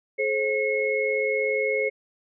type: tone cluster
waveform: sine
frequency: 429 / 529 / 2174 Hz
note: A4 / C5 / C#7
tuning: -44 / +19 / -34 cents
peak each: -26 dBFS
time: 0.18-1.9 s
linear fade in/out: 20 ms
effects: none